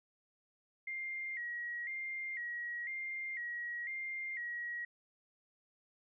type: tone with vibrato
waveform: sine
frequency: 2004 Hz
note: B6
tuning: 25 cents sharp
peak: -38 dBFS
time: 0.87-4.85 s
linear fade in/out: 5 ms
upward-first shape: square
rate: 1 Hz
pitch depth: 87 cents each way
effects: none